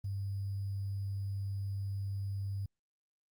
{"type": "tone with sample-and-hold", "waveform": "sine", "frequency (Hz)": 98.5, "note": "G2", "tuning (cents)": 9, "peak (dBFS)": -34, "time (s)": [0.04, 2.66], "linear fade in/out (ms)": 5, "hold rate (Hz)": 4900, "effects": ["Opus 24 kbps"]}